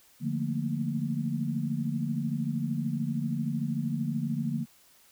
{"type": "chord", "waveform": "sine", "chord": "Bb major seventh", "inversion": "first", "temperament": "equal", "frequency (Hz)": [146.83, 174.61, 220, 233.1], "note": ["D3", "F3", "A3", "Bb3"], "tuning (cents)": [0, 0, 0, 0], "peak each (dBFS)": [-32, -35, -35, -32], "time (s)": [0.2, 4.66], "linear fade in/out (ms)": 50, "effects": ["white hiss -60 dBFS RMS until 5.11 s"]}